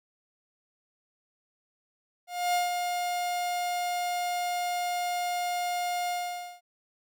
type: tone with ADSR envelope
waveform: 45% pulse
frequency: 710 Hz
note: F5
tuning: 28 cents sharp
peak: -23 dBFS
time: 2.27-6.61 s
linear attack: 270 ms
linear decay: 150 ms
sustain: -5 dB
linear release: 510 ms
effects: none